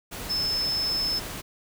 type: tone in noise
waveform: sine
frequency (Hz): 5240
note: E8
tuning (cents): -11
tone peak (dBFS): -24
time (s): 0.29-1.2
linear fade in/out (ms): 20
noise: pink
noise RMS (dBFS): -36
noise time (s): 0.11-1.42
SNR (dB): +9
effects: none